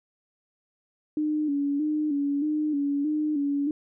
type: tone with vibrato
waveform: sine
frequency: 293.7 Hz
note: D4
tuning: in tune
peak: -23 dBFS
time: 1.17-3.71 s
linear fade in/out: 2 ms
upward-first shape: square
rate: 1.6 Hz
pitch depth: 59 cents each way
effects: none